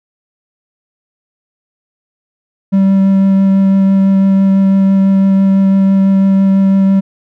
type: tone with vibrato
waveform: triangle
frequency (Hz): 193.9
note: G3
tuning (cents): -19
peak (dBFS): -4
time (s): 2.72-7.01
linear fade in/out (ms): 20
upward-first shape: triangle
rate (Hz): 6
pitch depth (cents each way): 10
effects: none